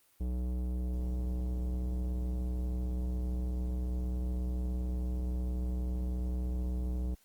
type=tone with tanh clipping; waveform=sine; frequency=61.74 Hz; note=B1; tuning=in tune; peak=-33 dBFS; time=0.2-7.15 s; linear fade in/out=10 ms; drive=16 dB; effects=white hiss -67 dBFS RMS until 7.24 s + Opus 24 kbps